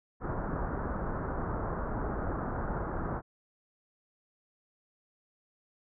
pink low-pass noise, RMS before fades -34 dBFS, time 0.2-3.22 s, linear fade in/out 50 ms, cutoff 1500 Hz, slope 48 dB/octave, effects none

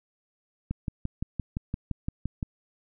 click train, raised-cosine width 5 ms, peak -17 dBFS, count 11, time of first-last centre 0.71-2.428 s, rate 5.82 Hz, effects none

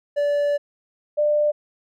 triangle / sine tone pair in turn, 579 / 595.6 Hz, D5 / D5, -25 / +24 cents, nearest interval unison, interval 49 cents, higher second, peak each -16 dBFS, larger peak neither, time 0.16-0.58 / 1.17-1.52 s, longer first, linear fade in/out 20 ms, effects none

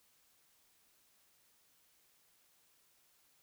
silence, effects white hiss -71 dBFS RMS until 3.42 s

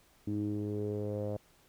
sawtooth tone with low-pass filter sweep, 104 Hz, G#2, 3 cents sharp, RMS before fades -35 dBFS, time 0.27-1.37 s, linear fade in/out 5 ms, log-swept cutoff 290 to 580 Hz, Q 5.6, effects pink hiss -65 dBFS RMS until 1.68 s

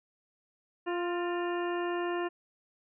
harmonic tone with a mistuned harmonic, 349.2 Hz, F4, in tune, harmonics 1 / 2 / 3 / 4 / 5 / 7 / 8, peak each -31 / -38 / -39 / -44 / -42 / -50 / -47 dBFS, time 0.86-2.29 s, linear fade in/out 20 ms, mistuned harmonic 5, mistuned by +34 cents, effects none

